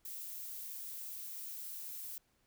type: noise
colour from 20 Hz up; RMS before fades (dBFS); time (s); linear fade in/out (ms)
violet; -45; 0.05-2.18; 2
effects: pink hiss -75 dBFS RMS until 2.46 s